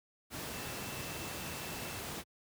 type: tone in noise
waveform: sine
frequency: 2664 Hz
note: E7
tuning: 18 cents sharp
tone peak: -51 dBFS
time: 0.51-2.03 s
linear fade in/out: 50 ms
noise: pink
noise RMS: -41 dBFS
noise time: 0.3-2.24 s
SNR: -13 dB
effects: high-pass 80 Hz 12 dB/octave